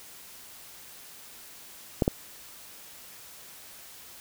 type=clicks; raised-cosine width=2 ms; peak=-8 dBFS; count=2; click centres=2.022 / 2.079 s; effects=white hiss -48 dBFS RMS until 4.2 s